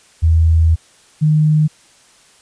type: tone pair in turn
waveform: sine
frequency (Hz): 81.3 / 153.47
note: E2 / D#3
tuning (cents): -23 / -23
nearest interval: major seventh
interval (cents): 1100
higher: second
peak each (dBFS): -8 / -9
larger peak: first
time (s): 0.22-0.76 / 1.21-1.68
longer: first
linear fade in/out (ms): 20
effects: white hiss -49 dBFS RMS until 2.41 s + resampled to 22050 Hz